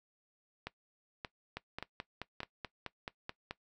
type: two click trains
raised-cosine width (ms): 0.3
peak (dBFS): -23 / -23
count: 4 / 10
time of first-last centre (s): 0.67-2.404 / 1.57-3.51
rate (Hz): 1.73 / 4.64
effects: noise-tail reverb RT60 0.1 s tail -19 dB re dry